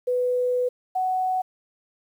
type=tone pair in turn; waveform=sine; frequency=496.9 / 744.5 Hz; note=B4 / F#5; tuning=+11 / +11 cents; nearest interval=perfect fifth; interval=700 cents; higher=second; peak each=-20 / -21 dBFS; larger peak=first; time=0.07-0.69 / 0.95-1.42 s; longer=first; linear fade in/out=10 ms; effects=9-bit